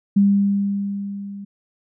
sine tone with level ramp, 200 Hz, G3, 35 cents sharp, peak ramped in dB -10 to -31 dBFS, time 0.16-1.45 s, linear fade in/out 10 ms, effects none

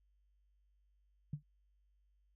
sine tone with exponential decay, 146.83 Hz, D3, in tune, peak -33 dBFS, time 1.33-1.43 s, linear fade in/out 5 ms, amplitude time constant 20 ms, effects added 50 Hz sine -70 dBFS peak until 2.35 s

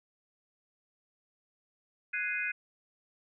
sine chord, Ab dominant seventh, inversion third, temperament equal, 1480 / 1661.2 / 2093 / 2489 Hz, Gb6 / Ab6 / C7 / Eb7, 0 / 0 / 0 / 0 cents, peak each -37 / -38 / -37 / -34 dBFS, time 2.13-2.52 s, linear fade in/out 10 ms, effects none

